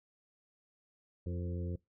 harmonic tone with a mistuned harmonic, 87.6 Hz, F2, 6 cents sharp, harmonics 1 / 2 / 3 / 4 / 5 / 6, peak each -36 / -42 / -49 / -47 / -49 / -52 dBFS, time 1.26-1.76 s, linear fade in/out 5 ms, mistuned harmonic 5, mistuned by +26 cents, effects noise-tail reverb RT60 0.2 s tail -23 dB re dry

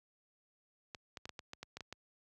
clicks, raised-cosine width 0.2 ms, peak -27 dBFS, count 10, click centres 0.948 / 1.172 / 1.255 / 1.293 / 1.392 / 1.534 / 1.63 / 1.77 / 1.807 / 1.926 s, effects high-pass 60 Hz 12 dB/octave

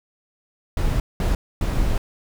brown noise bursts at uneven times, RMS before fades -20 dBFS, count 3, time 0.77-1 / 1.2-1.35 / 1.61-1.98 s, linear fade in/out 2 ms, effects none

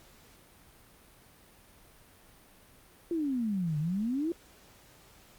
sine exponential two-way sweep, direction down then up, 349.2 to 145.5 to 349.2 Hz, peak -28 dBFS, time 3.11-4.32 s, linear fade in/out 2 ms, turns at 3.78 s, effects pink hiss -58 dBFS RMS until 5.38 s + Opus 48 kbps

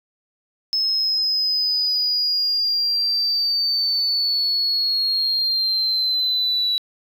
triangle linear sweep, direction down, 5200 to 3921 Hz, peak -15 dBFS, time 0.73-6.78 s, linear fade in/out 0 ms, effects tanh soft clip ceiling -15 dBFS

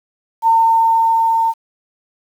sine tone with level ramp, 907 Hz, A#5, 48 cents flat, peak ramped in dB -8 to -12 dBFS, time 0.42-1.54 s, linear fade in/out 50 ms, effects 7-bit

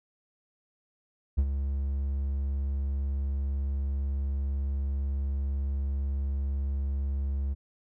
triangle tone with ADSR envelope, 69 Hz, C#2, 7 cents flat, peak -17 dBFS, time 1.37-7.55 s, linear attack 18 ms, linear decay 57 ms, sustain -8 dB, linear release 26 ms, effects none

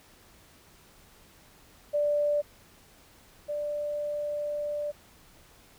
sine tone pair in turn, 587.3 / 589.5 Hz, D5 / D5, 0 / +6 cents, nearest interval unison, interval 6 cents, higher second, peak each -23 / -29 dBFS, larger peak first, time 1.93-2.42 / 3.48-4.92 s, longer second, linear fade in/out 20 ms, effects pink hiss -57 dBFS RMS until 5.78 s

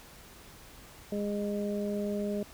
harmonic tone, 205.1 Hz, G#3, 21 cents flat, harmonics 1 / 2 / 3, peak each -32 / -35 / -37 dBFS, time 1.12-2.43 s, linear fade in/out 2 ms, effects added 50 Hz sine -62 dBFS peak until 2.53 s + pink hiss -52 dBFS RMS until 2.53 s

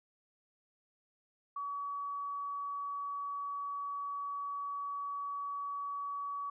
sine tone, 1135 Hz, C#6, 41 cents sharp, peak -36 dBFS, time 1.56-6.5 s, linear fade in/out 5 ms, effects none

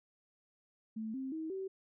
sine tone with pitch steps, 220 / 264.7 / 318.4 / 383 Hz, A3 / C4 / D#4 / G4, 0 / +20 / +40 / -40 cents, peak -37 dBFS, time 0.96-1.68 s, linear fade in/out 10 ms, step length 180 ms, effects none

